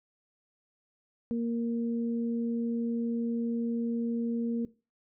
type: tone pair together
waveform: sine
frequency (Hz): 233.1 / 466.2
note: A#3 / A#4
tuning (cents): 0 / 0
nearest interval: octave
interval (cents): 1200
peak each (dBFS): -28 / -37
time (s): 1.31-4.65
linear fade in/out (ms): 0
effects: noise-tail reverb RT60 0.3 s tail -19 dB re dry